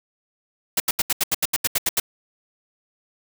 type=noise bursts; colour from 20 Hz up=white; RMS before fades=-20 dBFS; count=12; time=0.77-2 s; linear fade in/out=5 ms; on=31 ms; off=78 ms; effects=none